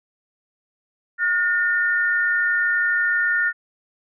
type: tone pair together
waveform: sine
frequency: 1439 / 1813 Hz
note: F#6 / A#6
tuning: -49 / -49 cents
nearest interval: major third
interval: 400 cents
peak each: -20 dBFS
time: 1.18-3.53 s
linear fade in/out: 50 ms
effects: none